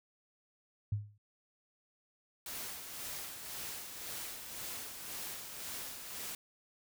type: tone with exponential decay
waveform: sine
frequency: 103.83 Hz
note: G#2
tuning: in tune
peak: -28 dBFS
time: 0.92-1.18 s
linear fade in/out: 5 ms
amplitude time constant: 55 ms
type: noise with tremolo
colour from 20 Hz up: white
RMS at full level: -42 dBFS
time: 2.46-6.35 s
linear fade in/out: 2 ms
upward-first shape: sine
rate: 1.9 Hz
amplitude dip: 45%
effects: none